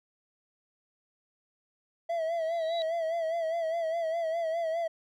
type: tone with vibrato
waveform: triangle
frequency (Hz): 659.3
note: E5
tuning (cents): 0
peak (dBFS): -26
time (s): 2.09-4.88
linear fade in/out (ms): 10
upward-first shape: sine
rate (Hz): 4.9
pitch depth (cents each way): 62
type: tone with exponential growth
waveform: sine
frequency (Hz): 3900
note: B7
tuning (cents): -23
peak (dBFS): -33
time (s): 2.36-2.82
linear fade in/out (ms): 0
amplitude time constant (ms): 98
effects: none